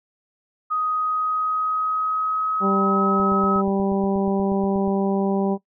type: tone with pitch glide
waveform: sine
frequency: 1251 to 1281 Hz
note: D#6 to E6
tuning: +9 to -50 cents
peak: -20 dBFS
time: 0.7-3.62 s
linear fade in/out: 20 ms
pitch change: +41 cents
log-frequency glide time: 0.89-3.03 s
type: harmonic tone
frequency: 196 Hz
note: G3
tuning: in tune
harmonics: 1 / 2 / 3 / 4 / 5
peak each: -21 / -24 / -29 / -29 / -35 dBFS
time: 2.6-5.58 s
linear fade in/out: 50 ms
type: click train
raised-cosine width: 5 ms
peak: -26 dBFS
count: 15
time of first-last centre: 3.2-4.879 s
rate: 8.34 Hz
effects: noise-tail reverb RT60 0.1 s tail -18 dB re dry